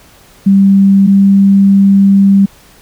sine tone pair in turn, 196 / 196.86 Hz, G3 / G3, 0 / +8 cents, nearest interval unison, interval 8 cents, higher second, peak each -3 dBFS, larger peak neither, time 0.46-1.07 / 1.07-2.46 s, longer second, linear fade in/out 10 ms, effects pink hiss -42 dBFS RMS until 2.81 s

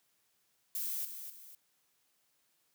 violet noise with echo, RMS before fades -37 dBFS, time 0.75-1.05 s, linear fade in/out 2 ms, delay 250 ms, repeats 2, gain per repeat -8 dB, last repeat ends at 1.55 s, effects white hiss -75 dBFS RMS until 2.74 s + high-pass 80 Hz 12 dB/octave

